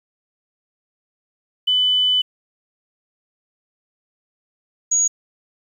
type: tone pair in turn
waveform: sine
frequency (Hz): 3000 / 6708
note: F#7 / G#8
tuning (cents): +23 / +16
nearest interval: octave + major second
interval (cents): 1393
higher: second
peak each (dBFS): -14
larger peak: neither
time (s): 1.67-2.22 / 4.91-5.08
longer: first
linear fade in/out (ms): 10
effects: 8-bit